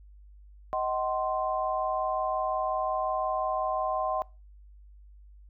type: chord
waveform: sine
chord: C diminished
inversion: first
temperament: just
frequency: 627.9 / 753.5 / 1046.5 Hz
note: Eb5 / Gb5 / C6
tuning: +16 / +31 / 0 cents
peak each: -31 dBFS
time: 0.73-4.22 s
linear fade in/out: 0 ms
effects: noise-tail reverb RT60 0.3 s tail -24 dB re dry + added 50 Hz sine -49 dBFS peak until 5.49 s